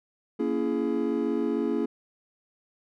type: chord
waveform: triangle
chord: A# half-diminished seventh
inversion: none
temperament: just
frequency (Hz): 233.1 / 279.7 / 335.6 / 419.5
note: A#3 / C#4 / E4 / G#4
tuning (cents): 0 / +16 / +31 / +17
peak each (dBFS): -28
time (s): 0.39-1.86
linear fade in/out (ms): 10
effects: none

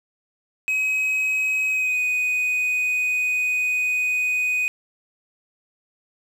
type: tone with pitch glide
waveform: triangle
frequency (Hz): 2541 to 2492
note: D#7 to D#7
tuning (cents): +36 to +2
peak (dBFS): -18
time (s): 0.68-4.68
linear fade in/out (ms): 0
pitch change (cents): -34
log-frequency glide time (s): 1.69-1.98
effects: 8-bit

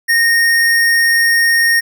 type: tone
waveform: square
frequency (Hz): 1851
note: A#6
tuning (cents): -13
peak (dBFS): -10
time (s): 0.08-1.81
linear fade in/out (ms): 20
effects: none

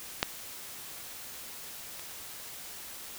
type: clicks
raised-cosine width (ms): 0.2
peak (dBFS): -7 / -29 / -24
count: 3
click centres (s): 0.229 / 0.982 / 1.995
effects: white hiss -44 dBFS RMS until 3.18 s

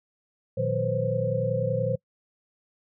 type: tone cluster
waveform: sine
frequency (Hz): 117.8 / 154.8 / 180.2 / 498.4 / 529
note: A#2 / D#3 / F#3 / B4 / C5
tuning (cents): +19 / -9 / -45 / +16 / +19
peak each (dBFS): -29 / -33 / -34 / -30 / -27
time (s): 0.57-1.96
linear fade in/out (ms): 10
effects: noise-tail reverb RT60 0.1 s tail -25 dB re dry

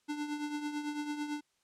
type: tone with tremolo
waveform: square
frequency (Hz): 296.1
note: D4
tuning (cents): +14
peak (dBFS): -33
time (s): 0.08-1.41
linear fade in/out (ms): 20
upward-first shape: triangle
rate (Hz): 9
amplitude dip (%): 65
effects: white hiss -75 dBFS RMS until 1.63 s + low-pass 8000 Hz 12 dB/octave

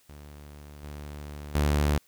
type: tone with level steps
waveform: sawtooth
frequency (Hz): 73.42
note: D2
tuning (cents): 0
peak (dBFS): -40 / -34 / -18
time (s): 0.09-1.98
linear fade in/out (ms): 5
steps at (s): 0.83 / 1.55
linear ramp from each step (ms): 5
effects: white hiss -63 dBFS RMS until 2.07 s

